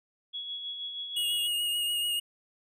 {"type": "tone with tremolo", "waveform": "sine", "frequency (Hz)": 3354, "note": "G#7", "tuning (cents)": 16, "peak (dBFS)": -33, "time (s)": [0.33, 1.48], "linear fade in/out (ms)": 20, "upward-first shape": "sine", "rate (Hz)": 6.3, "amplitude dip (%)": 40}
{"type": "tone with vibrato", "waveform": "square", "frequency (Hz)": 2868, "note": "F7", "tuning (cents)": 45, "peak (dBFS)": -28, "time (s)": [1.16, 2.2], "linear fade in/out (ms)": 10, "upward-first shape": "sine", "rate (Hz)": 6.9, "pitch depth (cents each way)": 20}
{"effects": []}